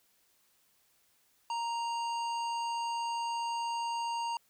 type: harmonic tone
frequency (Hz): 932.3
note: A#5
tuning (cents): 0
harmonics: 1 / 3 / 5 / 7 / 9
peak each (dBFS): -32 / -43 / -47 / -52 / -55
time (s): 1.5-4.37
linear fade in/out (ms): 2
effects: white hiss -70 dBFS RMS until 4.49 s